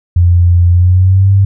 sine tone with pitch glide, 87.4 to 98.1 Hz, F2 to G2, +2 to +2 cents, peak -4 dBFS, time 0.16-1.45 s, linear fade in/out 5 ms, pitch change +200 cents, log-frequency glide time 0.71-1.31 s, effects none

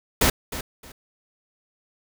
pink noise with echo, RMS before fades -18 dBFS, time 0.21-0.3 s, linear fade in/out 5 ms, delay 310 ms, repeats 2, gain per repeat -13 dB, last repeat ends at 0.92 s, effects none

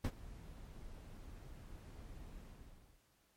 brown noise with ADSR envelope, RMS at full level -32 dBFS, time 0.04-3.02 s, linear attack 7 ms, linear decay 59 ms, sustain -20 dB, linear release 600 ms, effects pink hiss -74 dBFS RMS until 3.36 s + MP3 64 kbps

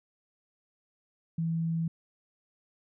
sine tone, 164.5 Hz, E3, 3 cents flat, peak -27 dBFS, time 1.38-1.88 s, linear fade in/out 5 ms, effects none

